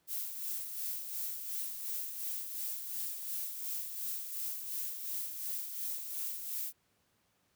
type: noise with tremolo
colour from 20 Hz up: violet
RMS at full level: -37 dBFS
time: 0.07-6.73 s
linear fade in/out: 50 ms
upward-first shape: sine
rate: 2.8 Hz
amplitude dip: 50%
effects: pink hiss -74 dBFS RMS until 7.55 s + high-pass 80 Hz 12 dB/octave